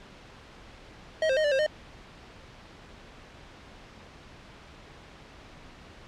square tone with pitch steps, 633 / 528 / 620 / 585 / 534 / 611 Hz, D#5 / C5 / D#5 / D5 / C5 / D#5, +30 / +16 / -6 / -7 / +35 / -32 cents, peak -23 dBFS, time 1.22-1.664 s, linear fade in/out 2 ms, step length 74 ms, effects pink hiss -49 dBFS RMS until 6.07 s + low-pass 4000 Hz 12 dB/octave

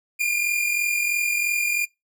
45% pulse tone pair together, 2374 / 2417 Hz, D7 / D7, +18 / +49 cents, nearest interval unison, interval 31 cents, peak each -28 / -21 dBFS, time 0.19-1.86 s, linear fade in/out 20 ms, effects noise-tail reverb RT60 0.2 s tail -25 dB re dry

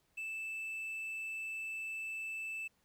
triangle tone with quantisation, 2637 Hz, E7, in tune, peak -37 dBFS, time 0.17-2.68 s, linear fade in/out 10 ms, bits 11, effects pink hiss -75 dBFS RMS until 2.84 s

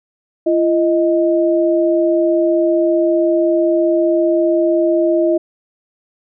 sine tone pair together, 340.4 / 625 Hz, F4 / D#5, -44 / +8 cents, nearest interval major seventh, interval 1052 cents, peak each -13 / -15 dBFS, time 0.46-5.38 s, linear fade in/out 10 ms, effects none

